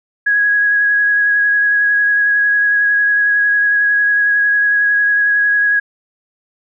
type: tone with vibrato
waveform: sine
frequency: 1661.2 Hz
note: G#6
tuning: in tune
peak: -10 dBFS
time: 0.26-5.8 s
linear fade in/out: 10 ms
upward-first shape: sine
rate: 11 Hz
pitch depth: 14 cents each way
effects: none

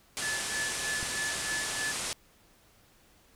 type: low-pass noise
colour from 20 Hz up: white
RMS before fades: -35 dBFS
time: 0.17-2.13 s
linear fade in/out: 0 ms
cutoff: 10000 Hz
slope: 48 dB/octave
type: tone with tremolo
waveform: triangle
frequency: 1732 Hz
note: A6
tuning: 28 cents flat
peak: -29 dBFS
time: 0.22-1.92 s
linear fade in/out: 5 ms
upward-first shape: sine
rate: 3.2 Hz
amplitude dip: 80%
type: click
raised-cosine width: 5 ms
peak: -27 dBFS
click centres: 1.029 s
effects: pink hiss -62 dBFS RMS until 3.35 s

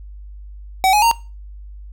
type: tone with pitch steps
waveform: square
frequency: 760 / 838.4 / 924.9 Hz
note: F#5 / G#5 / A#5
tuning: +46 / +16 / -14 cents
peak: -12 dBFS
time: 0.84-1.113 s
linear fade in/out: 0 ms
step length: 91 ms
effects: noise-tail reverb RT60 0.3 s tail -20 dB re dry + added 50 Hz sine -33 dBFS peak until 1.92 s

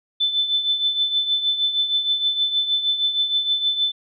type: tone with tremolo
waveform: sine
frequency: 3520 Hz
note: A7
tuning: in tune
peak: -15 dBFS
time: 0.2-3.92 s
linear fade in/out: 10 ms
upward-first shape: triangle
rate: 6.4 Hz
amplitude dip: 70%
effects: none

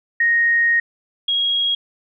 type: tone pair in turn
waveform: sine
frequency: 1866 / 3291 Hz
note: A#6 / G#7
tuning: +1 / -16 cents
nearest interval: minor seventh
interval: 983 cents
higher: second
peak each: -13 / -16 dBFS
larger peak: first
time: 0.2-0.8 / 1.28-1.75 s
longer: first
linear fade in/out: 5 ms
effects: none

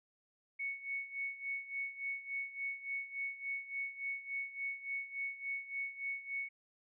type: tone with tremolo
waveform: sine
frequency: 2217 Hz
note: C#7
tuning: in tune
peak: -35 dBFS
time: 0.59-6.49 s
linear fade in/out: 10 ms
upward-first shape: sine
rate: 3.5 Hz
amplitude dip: 80%
effects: none

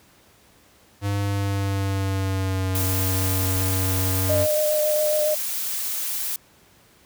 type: tone with pitch glide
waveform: square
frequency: 100.7 to 93.96 Hz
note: G2 to F#2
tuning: +47 to +27 cents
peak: -22 dBFS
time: 1.01-4.47 s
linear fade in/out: 50 ms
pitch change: -120 cents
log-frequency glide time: 1.2-2.72 s
type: noise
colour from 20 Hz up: blue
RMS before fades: -27 dBFS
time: 2.75-6.36 s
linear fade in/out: 2 ms
type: tone with vibrato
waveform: sine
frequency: 608 Hz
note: D#5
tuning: 40 cents flat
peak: -19 dBFS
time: 4.29-5.35 s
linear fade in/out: 10 ms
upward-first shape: sine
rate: 7.2 Hz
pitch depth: 18 cents each way
effects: pink hiss -55 dBFS RMS until 7.05 s + high-pass 60 Hz 12 dB/octave

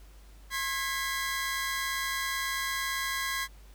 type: tone cluster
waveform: sawtooth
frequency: 1070 / 1644 / 1991 Hz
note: C6 / G#6 / B6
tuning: +38 / -18 / +14 cents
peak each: -31 dBFS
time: 0.5-3.48 s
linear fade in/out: 50 ms
effects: added 50 Hz sine -49 dBFS peak until 3.74 s + pink hiss -60 dBFS RMS until 3.74 s

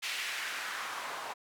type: noise with band-pass filter sweep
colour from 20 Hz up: white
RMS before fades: -38 dBFS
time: 0.02-1.34 s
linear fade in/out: 20 ms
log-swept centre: 2600 to 850 Hz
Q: 1.5
effects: none

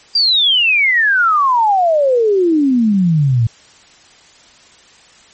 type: exponential sweep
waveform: sine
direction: down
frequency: 4809 to 110 Hz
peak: -9 dBFS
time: 0.15-3.47 s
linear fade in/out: 5 ms
effects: white hiss -45 dBFS RMS until 5.33 s + MP3 32 kbps

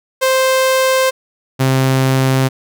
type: tone pair in turn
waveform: sawtooth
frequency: 523.3 / 132.23 Hz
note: C5 / C3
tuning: 0 / +19 cents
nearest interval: 2 octaves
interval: 2381 cents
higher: first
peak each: -7 dBFS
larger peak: neither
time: 0.21-1.11 / 1.59-2.49 s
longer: neither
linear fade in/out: 20 ms
effects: none

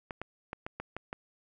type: clicks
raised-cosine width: 0.5 ms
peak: -22 dBFS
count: 7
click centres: 0.108 / 0.216 / 0.531 / 0.665 / 0.8 / 0.966 / 1.129 s
effects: none

